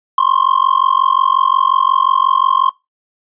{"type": "tone with amplitude modulation", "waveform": "triangle", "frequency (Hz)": 1063, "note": "C6", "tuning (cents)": 27, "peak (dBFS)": -4, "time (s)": [0.18, 2.7], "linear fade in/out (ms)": 2, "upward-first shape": "sine", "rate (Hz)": 45.6, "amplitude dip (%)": 100, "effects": ["noise-tail reverb RT60 0.2 s tail -19 dB re dry", "resampled to 8000 Hz"]}